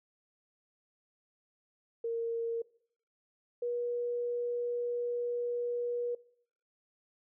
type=tone pair in turn; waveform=sine; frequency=461.9 / 481.6 Hz; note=A#4 / B4; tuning=-16 / -44 cents; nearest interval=minor second; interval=72 cents; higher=second; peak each=-31 / -31 dBFS; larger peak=neither; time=2.04-2.62 / 3.62-6.15 s; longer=second; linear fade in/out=5 ms; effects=noise-tail reverb RT60 0.6 s tail -21 dB re dry